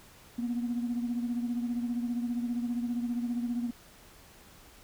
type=beating tone pair; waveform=sine; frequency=237.8 / 252.8 Hz; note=A#3 / B3; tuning=+35 / +41 cents; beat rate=15 Hz; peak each=-29 / -36 dBFS; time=0.38-3.71 s; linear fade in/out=10 ms; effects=tanh soft clip ceiling -24 dBFS + pink hiss -55 dBFS RMS until 4.83 s